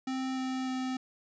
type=tone with pitch steps; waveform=square; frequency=261.6 / 259.9 / 258.3 Hz; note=C4 / C4 / C4; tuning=0 / -11 / -22 cents; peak=-32 dBFS; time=0.07-0.97 s; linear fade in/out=5 ms; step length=300 ms; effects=resampled to 16000 Hz + 12-bit